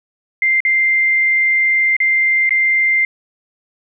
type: tone with dropouts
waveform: sine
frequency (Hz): 2093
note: C7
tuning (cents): 0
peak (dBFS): -11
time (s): 0.42-3.05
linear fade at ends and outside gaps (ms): 2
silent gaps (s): 0.604-0.65 / 1.966-2.002 / 2.493-2.507
effects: none